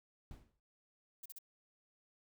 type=noise with exponential decay; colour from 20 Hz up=brown; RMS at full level=-48 dBFS; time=0.31-0.6 s; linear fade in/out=1 ms; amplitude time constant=61 ms
type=noise bursts; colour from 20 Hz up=violet; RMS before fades=-49 dBFS; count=3; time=1.23-1.387 s; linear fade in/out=5 ms; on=27 ms; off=38 ms
effects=none